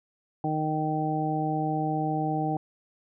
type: harmonic tone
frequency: 154.9 Hz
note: D#3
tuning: 7 cents flat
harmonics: 1 / 2 / 3 / 4 / 5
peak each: -30 / -30 / -37 / -37 / -29 dBFS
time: 0.44-2.57 s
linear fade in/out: 2 ms
effects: none